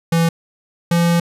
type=tone pair in turn; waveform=square; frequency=166.5 / 170.69 Hz; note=E3 / F3; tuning=+18 / -39 cents; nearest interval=unison; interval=43 cents; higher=second; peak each=-13 / -13 dBFS; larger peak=neither; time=0.12-0.29 / 0.91-1.2 s; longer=second; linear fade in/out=5 ms; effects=resampled to 32000 Hz